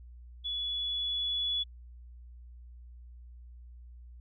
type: tone with level ramp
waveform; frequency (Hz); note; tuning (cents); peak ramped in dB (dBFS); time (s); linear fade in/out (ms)
sine; 3410; G#7; +45; -32 to -28; 0.44-1.64; 20
effects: added 60 Hz sine -47 dBFS peak until 4.2 s